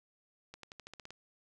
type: accelerating click train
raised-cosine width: 0.2 ms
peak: -30 dBFS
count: 9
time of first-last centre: 0.54-1.106 s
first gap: 93 ms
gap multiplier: 0.92
effects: none